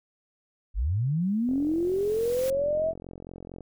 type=linear sweep; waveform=sine; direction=up; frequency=40.53 to 659.3 Hz; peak=-23 dBFS; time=0.74-2.94 s; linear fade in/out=50 ms
type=noise with exponential growth; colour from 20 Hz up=white; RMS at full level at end=-38 dBFS; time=1.21-2.5 s; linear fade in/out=1 ms; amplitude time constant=280 ms
type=click train; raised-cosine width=2 ms; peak=-28 dBFS; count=95; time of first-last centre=1.49-3.607 s; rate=44.4 Hz
effects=none